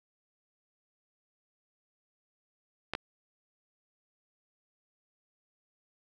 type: clicks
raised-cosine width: 0.3 ms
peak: -16 dBFS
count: 2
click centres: 2.936 / 2.951 s
effects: none